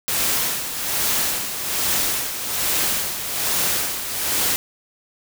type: noise with tremolo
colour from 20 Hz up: white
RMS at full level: -20 dBFS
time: 0.08-4.56 s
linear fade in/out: 0 ms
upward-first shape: sine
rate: 1.2 Hz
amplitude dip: 60%
effects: none